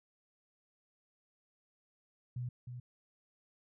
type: tone with echo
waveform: sine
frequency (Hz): 123.3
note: B2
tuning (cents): -2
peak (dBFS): -36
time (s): 2.36-2.49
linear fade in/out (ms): 5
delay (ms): 310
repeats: 1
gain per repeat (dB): -6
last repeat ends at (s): 2.8
effects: none